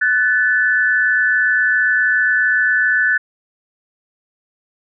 sine tone pair together, 1495 / 1742.3 Hz, F#6 / A6, +17 / -17 cents, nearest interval minor third, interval 266 cents, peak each -15 dBFS, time 0.01-3.18 s, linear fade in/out 10 ms, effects none

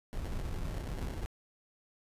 brown noise with sample-and-hold, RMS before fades -37 dBFS, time 0.13-1.26 s, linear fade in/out 0 ms, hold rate 1225 Hz, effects resampled to 32000 Hz

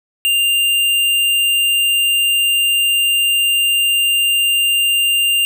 sine tone with hard clipping, 2794 Hz, F7, in tune, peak -13 dBFS, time 0.25-5.45 s, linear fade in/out 0 ms, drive 18 dB, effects none

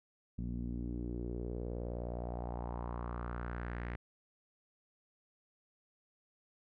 sawtooth tone with low-pass filter sweep, 59.5 Hz, A#1, 36 cents sharp, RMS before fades -40 dBFS, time 0.38-3.96 s, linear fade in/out 5 ms, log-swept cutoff 210 to 2000 Hz, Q 3.3, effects none

